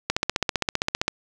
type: click train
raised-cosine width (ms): 0.2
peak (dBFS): -4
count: 16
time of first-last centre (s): 0.1-1.08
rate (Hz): 15.3
effects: none